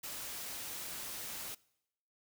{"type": "noise", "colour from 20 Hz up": "white", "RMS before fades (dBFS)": -43, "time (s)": [0.03, 1.55], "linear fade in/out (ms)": 10, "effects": ["noise-tail reverb RT60 0.8 s tail -23 dB re dry"]}